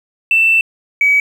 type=tone pair in turn; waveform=triangle; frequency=2668 / 2274 Hz; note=E7 / C#7; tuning=+20 / +44 cents; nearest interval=minor third; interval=276 cents; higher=first; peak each=-5 dBFS; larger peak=neither; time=0.31-0.61 / 1.01-1.2 s; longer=first; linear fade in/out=2 ms; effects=tanh soft clip ceiling -6 dBFS